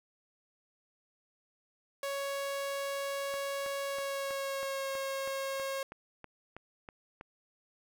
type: tone with pitch glide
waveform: sawtooth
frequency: 556 to 542.4 Hz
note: C#5 to C#5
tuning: +5 to -38 cents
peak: -30 dBFS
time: 2.03-5.83 s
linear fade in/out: 2 ms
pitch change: -43 cents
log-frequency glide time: 3.85-4.9 s
type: click train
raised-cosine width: 0.5 ms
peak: -30 dBFS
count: 13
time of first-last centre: 3.34-7.211 s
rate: 3.1 Hz
effects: none